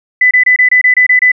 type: tone bursts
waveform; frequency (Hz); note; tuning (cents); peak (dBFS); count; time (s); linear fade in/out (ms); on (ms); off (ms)
sine; 2000; B6; +21; -4; 9; 0.21-1.318; 5; 100; 26
effects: none